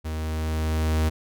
45% pulse tone with level ramp, 78.7 Hz, D#2, 20 cents sharp, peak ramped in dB -28 to -19 dBFS, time 0.04-1.1 s, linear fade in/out 20 ms, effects none

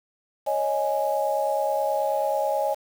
sine chord, C# suspended second, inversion none, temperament just, 554.4 / 623.7 / 831.5 Hz, C#5 / D#5 / G#5, 0 / +4 / +2 cents, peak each -26 dBFS, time 0.46-2.75 s, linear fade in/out 20 ms, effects 7-bit

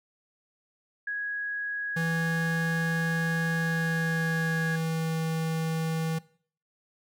sine tone, 1661.2 Hz, G#6, in tune, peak -29 dBFS, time 1.07-4.76 s, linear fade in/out 5 ms
square tone with pitch glide, 164.81 to 161.51 Hz, E3 to E3, 0 to -35 cents, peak -28 dBFS, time 1.96-6.19 s, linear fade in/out 10 ms, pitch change -35 cents, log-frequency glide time 3.54-5.19 s
effects noise-tail reverb RT60 0.5 s tail -20 dB re dry

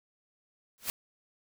white noise with exponential growth, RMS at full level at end -28 dBFS, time 0.78-0.9 s, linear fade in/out 0 ms, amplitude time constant 24 ms, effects none

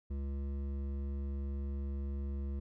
sine tone with hard clipping, 69.3 Hz, C#2, in tune, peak -37 dBFS, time 0.1-2.6 s, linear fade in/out 10 ms, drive 11 dB, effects none

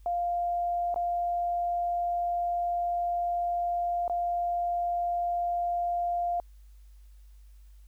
sine tone with dropouts, 698.5 Hz, F5, in tune, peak -26 dBFS, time 0.06-6.4 s, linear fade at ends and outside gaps 1 ms, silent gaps 0.943-0.96 / 4.079-4.097 s, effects added 50 Hz sine -49 dBFS peak until 7.87 s + white hiss -70 dBFS RMS until 7.87 s

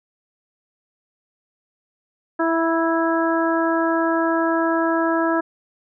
harmonic tone with a mistuned harmonic, 329.6 Hz, E4, in tune, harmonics 1 / 2 / 3 / 4 / 5, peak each -20 / -23 / -25 / -26 / -27 dBFS, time 2.39-5.41 s, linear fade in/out 10 ms, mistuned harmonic 3, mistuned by -15 cents, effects none

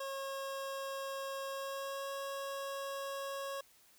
25% pulse tone with pitch glide, 544 to 550.6 Hz, C#5 to C#5, -33 to -12 cents, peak -35 dBFS, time 0-3.61 s, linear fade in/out 5 ms, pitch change +21 cents, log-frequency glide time 1.48-2.13 s, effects white hiss -65 dBFS RMS until 3.98 s

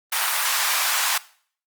pink high-pass noise, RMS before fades -22 dBFS, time 0.12-1.18 s, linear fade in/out 5 ms, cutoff 910 Hz, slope 24 dB/octave, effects noise-tail reverb RT60 0.5 s tail -19 dB re dry + Opus 32 kbps

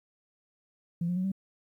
sine tone with pitch steps, 170.6 / 177.64 / 184.97 / 192.6 Hz, F3 / F3 / F#3 / G3, -40 / +30 / 0 / -30 cents, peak -26 dBFS, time 1.01-1.318 s, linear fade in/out 5 ms, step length 77 ms, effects tanh soft clip ceiling -22 dBFS + 11-bit

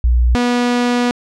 sine / sawtooth tone pair in turn, 60.3 / 243.4 Hz, B1 / B3, -41 / -25 cents, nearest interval 2 octaves, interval 2416 cents, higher second, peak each -9 dBFS, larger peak neither, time 0.04-0.35 / 0.35-1.11 s, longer second, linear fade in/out 0 ms, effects low-pass 6000 Hz 12 dB/octave

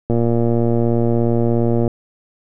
click train, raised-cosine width 2 ms, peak -5 dBFS, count 209, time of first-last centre 0.1-1.878 s, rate 117 Hz, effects none

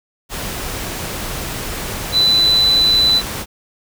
sine tone in noise, 3995 Hz, B7, 19 cents sharp, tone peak -10 dBFS, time 2.12-3.22 s, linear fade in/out 50 ms, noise pink, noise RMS -25 dBFS, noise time 0.29-3.46 s, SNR +12 dB, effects none

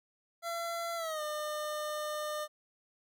25% pulse tone with pitch glide, 678 to 604 Hz, E5 to D5, +49 to +48 cents, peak -31 dBFS, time 0.42-2.48 s, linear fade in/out 50 ms, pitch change -201 cents, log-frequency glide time 0.96-1.22 s, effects none

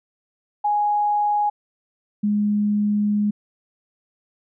sine tone pair in turn, 830.6 / 207.7 Hz, G#5 / G#3, 0 / 0 cents, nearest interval 2 octaves, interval 2400 cents, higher first, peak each -17 dBFS, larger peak neither, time 0.64-1.5 / 2.23-3.31 s, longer second, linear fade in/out 10 ms, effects none

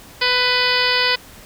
harmonic tone with a mistuned harmonic, 497.2 Hz, B4, 12 cents sharp, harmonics 1 / 2 / 3 / 4 / 5 / 6 / 7 / 8 / 9 / 10, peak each -25 / -24 / -23 / -22 / -24 / -24 / -27 / -27 / -23 / -24 dBFS, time 0.21-1.16 s, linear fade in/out 10 ms, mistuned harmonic 6, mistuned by +16 cents, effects pink hiss -42 dBFS RMS until 1.45 s

